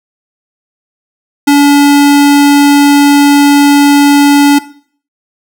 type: tone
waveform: square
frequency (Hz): 286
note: D4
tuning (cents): -46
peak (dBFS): -3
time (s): 1.47-4.59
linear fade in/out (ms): 10
effects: noise-tail reverb RT60 0.5 s tail -17 dB re dry

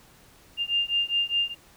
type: beating tone pair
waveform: sine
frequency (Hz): 2800 / 2804.9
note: F7 / F7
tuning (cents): +4 / +7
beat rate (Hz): 4.9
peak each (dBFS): -26 / -26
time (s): 0.57-1.55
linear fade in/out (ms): 50
effects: pink hiss -55 dBFS RMS until 1.76 s

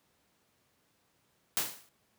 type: noise with exponential decay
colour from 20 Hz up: white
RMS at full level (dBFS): -27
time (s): 1.57-1.89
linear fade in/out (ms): 0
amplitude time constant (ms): 68
effects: pink hiss -72 dBFS RMS until 2.18 s + high-pass 100 Hz 12 dB/octave

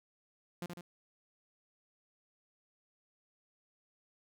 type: tone with echo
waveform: sawtooth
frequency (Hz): 174.61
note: F3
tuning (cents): 0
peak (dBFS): -34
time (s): 0.62-0.66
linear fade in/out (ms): 2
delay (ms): 75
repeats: 2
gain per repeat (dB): -4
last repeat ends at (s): 0.81
effects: none

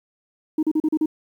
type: tone bursts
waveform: sine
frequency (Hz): 311.1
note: D#4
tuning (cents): 0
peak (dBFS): -15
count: 6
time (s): 0.58-1.059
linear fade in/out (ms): 5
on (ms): 49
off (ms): 37
effects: tanh soft clip ceiling -14 dBFS + 9-bit

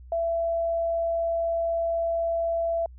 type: tone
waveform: sine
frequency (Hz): 669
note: E5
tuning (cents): +25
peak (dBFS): -23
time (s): 0.12-2.86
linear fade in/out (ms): 2
effects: added 62 Hz sine -43 dBFS peak until 2.98 s

